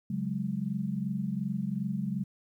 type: chord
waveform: sine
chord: C# suspended fourth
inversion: none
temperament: equal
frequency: 138.59 / 185 / 207.7 Hz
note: C#3 / F#3 / G#3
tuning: 0 / 0 / 0 cents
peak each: -36 / -33 / -33 dBFS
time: 0.1-2.24 s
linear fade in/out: 5 ms
effects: 11-bit